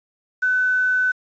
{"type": "tone with quantisation", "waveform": "sine", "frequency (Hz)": 1506, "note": "F#6", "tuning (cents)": 30, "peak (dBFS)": -16, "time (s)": [0.42, 1.12], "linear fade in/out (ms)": 10, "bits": 7, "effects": ["resampled to 16000 Hz"]}